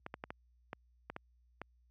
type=clicks; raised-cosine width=0.5 ms; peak=-26 dBFS; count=8; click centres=0.064 / 0.141 / 0.239 / 0.305 / 0.731 / 1.1 / 1.164 / 1.616 s; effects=added 60 Hz sine -60 dBFS peak until 1.9 s + high-pass 80 Hz 12 dB/octave